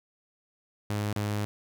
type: tone with dropouts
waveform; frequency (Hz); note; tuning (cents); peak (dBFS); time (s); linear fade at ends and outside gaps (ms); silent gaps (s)
sawtooth; 104.1; G#2; +5; -24; 0.9-1.45; 0; 1.128-1.162
effects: none